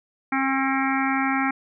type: harmonic tone with a mistuned harmonic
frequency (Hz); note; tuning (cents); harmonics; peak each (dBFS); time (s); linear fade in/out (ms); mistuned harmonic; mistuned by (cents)
268.8; C4; +47; 1 / 3 / 4 / 5 / 6 / 7 / 8 / 9; -24 / -27 / -32 / -28 / -32 / -31 / -32 / -32; 0.32-1.51; 5; 9; -70
effects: none